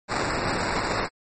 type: noise with sample-and-hold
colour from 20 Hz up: white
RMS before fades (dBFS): -26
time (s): 0.08-1.09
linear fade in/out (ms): 50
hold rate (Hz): 3150
effects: MP3 32 kbps